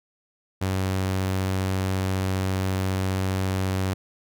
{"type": "tone", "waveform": "sawtooth", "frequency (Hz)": 94.7, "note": "F#2", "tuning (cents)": 41, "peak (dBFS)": -19, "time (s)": [0.61, 3.94], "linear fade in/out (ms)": 10, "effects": []}